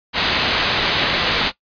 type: low-pass noise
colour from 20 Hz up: white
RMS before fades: -19 dBFS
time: 0.13-1.52 s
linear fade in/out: 50 ms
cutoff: 4500 Hz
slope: 48 dB/octave
effects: noise-tail reverb RT60 0.1 s tail -18 dB re dry + resampled to 11025 Hz